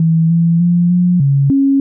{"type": "tone with pitch steps", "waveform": "sine", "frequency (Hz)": [163, 167.7, 174.1, 178.1, 139, 274.5], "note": ["E3", "E3", "F3", "F3", "C#3", "C#4"], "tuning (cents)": [-19, 30, -5, 34, 5, -17], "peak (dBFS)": -8, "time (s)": [0, 1.8], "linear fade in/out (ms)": 2, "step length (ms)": 300, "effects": []}